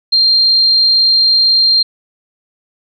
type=tone; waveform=sine; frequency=4186 Hz; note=C8; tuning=in tune; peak=-7 dBFS; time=0.12-1.83 s; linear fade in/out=10 ms; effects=none